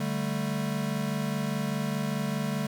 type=chord; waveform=square; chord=D suspended fourth; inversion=none; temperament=equal with one note detuned; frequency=146.83 / 195.09 / 220 Hz; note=D3 / G3 / A3; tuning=0 / -8 / 0 cents; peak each=-33 dBFS; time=0-2.67 s; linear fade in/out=5 ms; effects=none